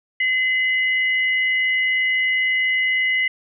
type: tone pair together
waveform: sine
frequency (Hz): 2037 / 2915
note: C7 / F#7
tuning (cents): -47 / -26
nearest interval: tritone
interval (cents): 621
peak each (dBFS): -17 / -27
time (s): 0.2-3.28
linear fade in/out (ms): 5
effects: none